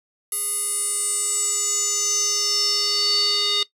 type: tone with band-pass filter sweep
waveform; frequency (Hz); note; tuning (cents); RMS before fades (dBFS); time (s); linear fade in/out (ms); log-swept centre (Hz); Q
square; 410.3; G#4; -21; -22; 0.32-3.63; 2; 11000 to 3900; 7.8
effects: noise-tail reverb RT60 0.1 s tail -18 dB re dry